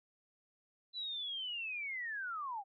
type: linear sweep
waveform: sine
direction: down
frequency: 4014 to 756 Hz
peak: -38 dBFS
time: 0.93-2.64 s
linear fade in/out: 50 ms
effects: none